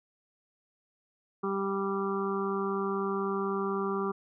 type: harmonic tone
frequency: 196 Hz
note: G3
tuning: in tune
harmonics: 1 / 2 / 4 / 5 / 6 / 7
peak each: -34 / -31 / -42 / -41 / -35 / -43 dBFS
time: 1.43-4.12 s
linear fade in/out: 10 ms
effects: none